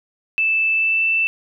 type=tone with pitch glide; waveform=sine; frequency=2637 to 2658 Hz; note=E7 to E7; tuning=0 to +14 cents; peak=-15 dBFS; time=0.38-1.27 s; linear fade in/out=0 ms; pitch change=+14 cents; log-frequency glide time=0.74-1.04 s; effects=none